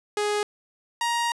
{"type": "tone pair in turn", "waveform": "sawtooth", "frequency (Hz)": [416.2, 940.8], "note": ["G#4", "A#5"], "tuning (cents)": [4, 16], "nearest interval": "octave + major second", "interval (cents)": 1412, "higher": "second", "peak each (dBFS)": -19, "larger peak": "neither", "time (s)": [[0.17, 0.43], [1.01, 1.32]], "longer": "second", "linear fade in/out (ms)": 2, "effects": ["resampled to 24000 Hz", "9-bit"]}